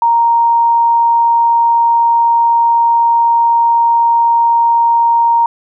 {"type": "tone", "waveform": "sine", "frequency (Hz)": 932, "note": "A#5", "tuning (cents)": -1, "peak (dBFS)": -7, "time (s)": [0.02, 5.46], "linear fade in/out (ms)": 2, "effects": []}